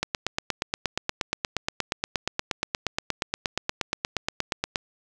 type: click train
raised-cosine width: 0.2 ms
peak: -7 dBFS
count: 41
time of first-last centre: 0.03-4.758 s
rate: 8.46 Hz
effects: none